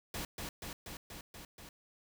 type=noise with echo; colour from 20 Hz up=pink; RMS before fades=-40 dBFS; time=0.14-0.25 s; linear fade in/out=2 ms; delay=240 ms; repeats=6; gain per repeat=-2 dB; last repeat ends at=1.69 s; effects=none